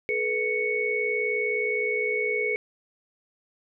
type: tone cluster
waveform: sine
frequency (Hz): 425.6 / 485 / 2219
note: G#4 / B4 / C#7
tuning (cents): +42 / -31 / +1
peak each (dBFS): -28 / -31 / -26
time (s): 0.09-2.56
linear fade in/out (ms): 0
effects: none